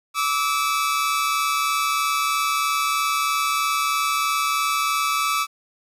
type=tone pair together; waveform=sawtooth; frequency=1156.9 / 1300 Hz; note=D6 / E6; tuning=-26 / -24 cents; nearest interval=major second; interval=202 cents; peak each=-19 dBFS; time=0.14-5.47 s; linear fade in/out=50 ms; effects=resampled to 32000 Hz + 9-bit